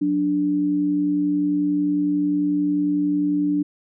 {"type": "tone pair together", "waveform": "sine", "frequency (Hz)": [182.54, 293.7], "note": ["F#3", "D4"], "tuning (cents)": [-23, 0], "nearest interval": "minor sixth", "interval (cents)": 823, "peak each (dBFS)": [-28, -18], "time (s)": [0.01, 3.63], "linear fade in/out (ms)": 10, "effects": []}